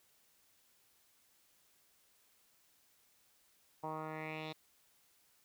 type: tone with low-pass filter sweep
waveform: 10% pulse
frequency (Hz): 156.5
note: D#3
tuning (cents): +10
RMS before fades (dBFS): -43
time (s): 3.83-4.53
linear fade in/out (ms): 10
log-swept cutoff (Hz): 910 to 3800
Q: 3.8
effects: white hiss -71 dBFS RMS until 5.44 s